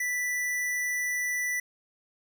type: tone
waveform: square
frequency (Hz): 1975.5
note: B6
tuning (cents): 0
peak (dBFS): -28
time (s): 0-1.6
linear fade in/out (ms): 5
effects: none